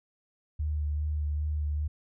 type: tone with vibrato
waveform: sine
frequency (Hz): 75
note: D2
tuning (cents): +37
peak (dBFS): -27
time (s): 0.59-1.88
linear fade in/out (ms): 10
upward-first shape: sine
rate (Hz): 2.5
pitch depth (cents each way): 22
effects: none